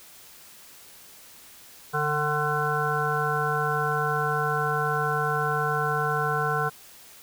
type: harmonic tone with a mistuned harmonic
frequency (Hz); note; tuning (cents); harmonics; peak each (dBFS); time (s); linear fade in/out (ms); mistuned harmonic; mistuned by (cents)
150; D3; +37; 1 / 3 / 5 / 7 / 9 / 10; -30 / -30 / -30 / -30 / -30 / -30; 1.93-6.7; 20; 1; -28
effects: white hiss -49 dBFS RMS until 7.22 s